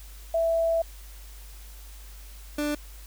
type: tone pair in turn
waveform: sine / 30% pulse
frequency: 661 / 295.2 Hz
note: E5 / D4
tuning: +5 / +9 cents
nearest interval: octave + major second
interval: 1396 cents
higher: first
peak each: -21 / -23 dBFS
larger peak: first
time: 0.34-0.82 / 2.58-2.75 s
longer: first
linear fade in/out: 5 ms
effects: added 50 Hz sine -42 dBFS peak until 3.06 s + white hiss -51 dBFS RMS until 3.06 s